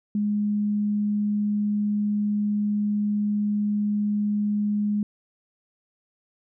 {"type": "tone", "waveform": "sine", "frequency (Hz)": 207.7, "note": "G#3", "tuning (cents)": 0, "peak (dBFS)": -21, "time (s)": [0.15, 5.03], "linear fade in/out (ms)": 2, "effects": []}